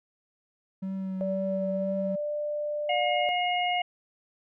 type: tone with vibrato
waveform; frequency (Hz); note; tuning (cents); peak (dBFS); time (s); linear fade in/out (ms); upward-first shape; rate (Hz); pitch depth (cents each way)
triangle; 190; F#3; +46; -28; 0.82-2.16; 10; triangle; 2; 21
type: tone with pitch glide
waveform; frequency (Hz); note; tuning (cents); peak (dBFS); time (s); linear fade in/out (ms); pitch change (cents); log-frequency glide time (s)
sine; 578 to 593.6; D5 to D5; -28 to +18; -28; 1.21-3.29; 0; +46; 1.51-2.33
type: harmonic tone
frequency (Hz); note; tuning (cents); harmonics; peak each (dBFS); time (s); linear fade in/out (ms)
716; F5; +43; 1 / 3 / 4; -26 / -31 / -32; 2.89-3.82; 5
effects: none